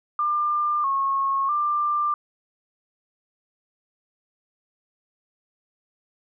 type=tone with pitch steps; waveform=sine; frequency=1196 / 1092 / 1188 Hz; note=D6 / C#6 / D6; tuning=+31 / -26 / +20 cents; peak=-20 dBFS; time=0.19-2.14 s; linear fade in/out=2 ms; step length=650 ms; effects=none